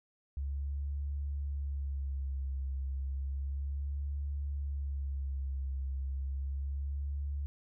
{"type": "tone with vibrato", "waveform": "sine", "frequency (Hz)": 69.1, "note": "C#2", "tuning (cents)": -5, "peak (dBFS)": -33, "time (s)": [0.37, 7.46], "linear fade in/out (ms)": 0, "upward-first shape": "sine", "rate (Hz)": 0.32, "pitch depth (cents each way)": 49, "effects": []}